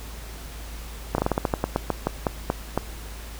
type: slowing click train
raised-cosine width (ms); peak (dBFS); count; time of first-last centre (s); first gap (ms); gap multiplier
1; -7; 15; 1.15-2.776; 32; 1.18
effects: added 54 Hz sine -36 dBFS peak until 3.39 s + pink hiss -42 dBFS RMS until 3.39 s